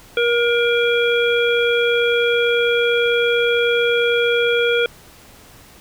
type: harmonic tone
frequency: 474.5 Hz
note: A#4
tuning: 31 cents sharp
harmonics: 1 / 3 / 5 / 7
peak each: -16 / -21 / -23 / -24 dBFS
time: 0.17-4.86 s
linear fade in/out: 2 ms
effects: pink hiss -45 dBFS RMS until 5.8 s